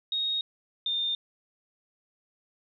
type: tone pair in turn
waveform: sine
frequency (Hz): 3742 / 3621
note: A#7 / A7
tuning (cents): +6 / +49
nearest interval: minor second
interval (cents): 57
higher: first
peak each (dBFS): -26 / -26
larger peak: neither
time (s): 0.12-0.41 / 0.86-1.15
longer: neither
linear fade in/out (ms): 2
effects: none